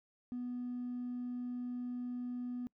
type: tone with hard clipping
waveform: sine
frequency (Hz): 246.2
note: B3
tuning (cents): -5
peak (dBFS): -38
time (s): 0.32-2.67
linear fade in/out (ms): 0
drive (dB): 1
effects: noise-tail reverb RT60 0.1 s tail -26 dB re dry